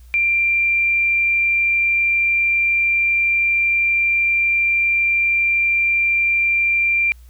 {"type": "tone with frequency modulation", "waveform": "sine", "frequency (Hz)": 2371, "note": "D7", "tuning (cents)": 16, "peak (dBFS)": -14, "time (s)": [0.14, 7.12], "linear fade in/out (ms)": 0, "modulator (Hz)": 32.6, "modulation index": 0.31, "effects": ["added 60 Hz sine -40 dBFS peak until 7.29 s", "white hiss -57 dBFS RMS until 7.29 s"]}